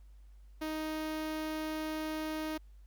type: tone with notch filter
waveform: sawtooth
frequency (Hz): 312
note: D#4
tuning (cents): +5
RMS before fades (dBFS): -37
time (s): 0.61-2.58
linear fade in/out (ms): 10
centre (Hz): 7800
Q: 1.6
effects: added 50 Hz sine -52 dBFS peak until 2.86 s + pink hiss -75 dBFS RMS until 2.86 s